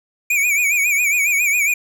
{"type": "tone with vibrato", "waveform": "square", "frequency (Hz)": 2349, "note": "D7", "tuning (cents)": 0, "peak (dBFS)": -15, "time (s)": [0.3, 1.74], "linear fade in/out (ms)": 5, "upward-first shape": "sine", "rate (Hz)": 7.3, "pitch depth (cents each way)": 100, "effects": []}